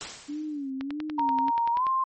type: noise with exponential decay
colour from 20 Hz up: white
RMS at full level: -33 dBFS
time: 0.01-0.7 s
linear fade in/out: 0 ms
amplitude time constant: 150 ms
type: tone with vibrato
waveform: sine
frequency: 285.4 Hz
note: D4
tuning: 49 cents flat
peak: -30 dBFS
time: 0.28-1.51 s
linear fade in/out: 20 ms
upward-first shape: sine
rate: 1.6 Hz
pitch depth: 130 cents each way
type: click train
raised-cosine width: 0.3 ms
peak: -21 dBFS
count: 12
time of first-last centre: 0.81-1.868 s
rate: 10.4 Hz
type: tone with pitch glide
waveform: sine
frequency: 932.3 to 1052.5 Hz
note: A#5 to C6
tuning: 0 to +10 cents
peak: -22 dBFS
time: 1.18-2.04 s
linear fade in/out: 5 ms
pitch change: +210 cents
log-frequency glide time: 1.72-1.85 s
effects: MP3 32 kbps